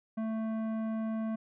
sine tone with tanh clipping, 221.4 Hz, A3, 11 cents sharp, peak -33 dBFS, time 0.17-1.36 s, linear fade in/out 10 ms, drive 13 dB, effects none

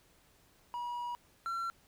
triangle tone pair in turn, 964 / 1359 Hz, B5 / F6, -42 / -48 cents, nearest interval tritone, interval 594 cents, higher second, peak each -34 / -32 dBFS, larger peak second, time 0.74-1.15 / 1.46-1.7 s, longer first, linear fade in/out 0 ms, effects pink hiss -66 dBFS RMS until 1.87 s

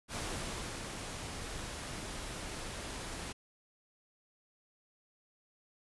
pink noise with ADSR envelope, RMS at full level -38 dBFS, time 0.08-3.33 s, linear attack 66 ms, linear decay 650 ms, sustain -4 dB, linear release 14 ms, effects resampled to 24000 Hz

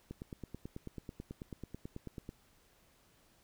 click train, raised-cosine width 3 ms, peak -30 dBFS, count 21, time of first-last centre 0.11-2.291 s, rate 9.17 Hz, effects pink hiss -68 dBFS RMS until 3.43 s

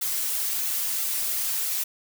blue noise with flanger, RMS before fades -27 dBFS, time 0.01-1.84 s, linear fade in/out 10 ms, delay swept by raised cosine 1.4 to 5.3 ms, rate 3 Hz, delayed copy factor +0.75, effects none

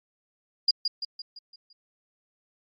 sine tone with echo, 4847 Hz, D#8, 46 cents flat, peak -17 dBFS, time 0.68-0.71 s, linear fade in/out 5 ms, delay 170 ms, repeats 6, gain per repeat -6 dB, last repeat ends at 1.73 s, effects Opus 48 kbps

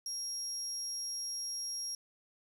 35% pulse tone, 5600 Hz, F8, 4 cents sharp, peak -34 dBFS, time 0.06-1.95 s, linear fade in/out 2 ms, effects 12-bit

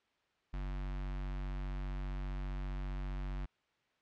square tone with notch filter, 47.53 Hz, F#1, 47 cents sharp, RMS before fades -39 dBFS, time 0.53-3.46 s, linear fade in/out 10 ms, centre 470 Hz, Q 1.5, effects white hiss -75 dBFS RMS until 4.01 s + low-pass 3000 Hz 12 dB/octave

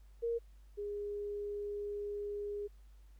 sine tone pair in turn, 466.2 / 410.6 Hz, A#4 / G#4, 0 / -20 cents, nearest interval major second, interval 220 cents, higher first, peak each -32 / -37 dBFS, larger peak first, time 0.22-0.39 / 0.77-2.68 s, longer second, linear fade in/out 20 ms, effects added 50 Hz sine -55 dBFS peak until 3.19 s + pink hiss -74 dBFS RMS until 3.19 s

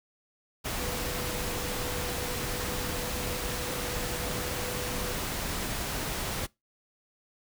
sine tone in noise, 493.9 Hz, B4, in tune, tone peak -39 dBFS, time 0.78-5.14 s, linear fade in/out 20 ms, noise pink, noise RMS -33 dBFS, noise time 0.64-6.47 s, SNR -9 dB, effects noise-tail reverb RT60 0.2 s tail -23 dB re dry

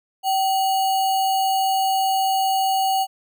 sine tone with sample-and-hold, 769 Hz, G5, 33 cents flat, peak -17 dBFS, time 0.23-3.07 s, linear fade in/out 50 ms, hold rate 3675 Hz, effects none

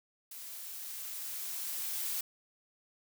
blue noise with level ramp, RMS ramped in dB -46 to -35 dBFS, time 0.31-2.21 s, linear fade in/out 5 ms, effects none

